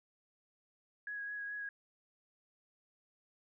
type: tone with vibrato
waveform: sine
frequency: 1661.2 Hz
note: G#6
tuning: in tune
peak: -39 dBFS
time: 1.07-1.69 s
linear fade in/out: 2 ms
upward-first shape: sine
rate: 4.7 Hz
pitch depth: 17 cents each way
effects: none